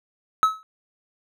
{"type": "tone with exponential decay", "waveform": "triangle", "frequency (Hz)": 1290, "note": "E6", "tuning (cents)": -38, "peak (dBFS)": -9, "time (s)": [0.43, 0.63], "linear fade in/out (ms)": 0, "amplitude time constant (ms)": 42, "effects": []}